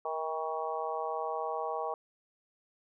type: harmonic tone with a mistuned harmonic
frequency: 159.4 Hz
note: D#3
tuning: 42 cents sharp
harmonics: 3 / 4 / 5 / 6 / 7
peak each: -38 / -38 / -37 / -41 / -39 dBFS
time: 0.05-1.94 s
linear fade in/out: 2 ms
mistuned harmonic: 3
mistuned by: -19 cents
effects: none